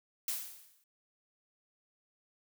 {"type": "noise with exponential decay", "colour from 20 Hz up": "blue", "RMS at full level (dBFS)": -33, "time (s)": [0.28, 0.84], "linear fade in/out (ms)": 2, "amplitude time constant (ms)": 120, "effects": []}